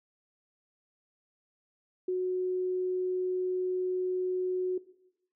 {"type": "tone", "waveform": "sine", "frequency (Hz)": 367.4, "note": "F#4", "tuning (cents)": -12, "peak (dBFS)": -27, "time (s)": [2.08, 4.78], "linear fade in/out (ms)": 5, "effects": ["noise-tail reverb RT60 0.8 s tail -17 dB re dry"]}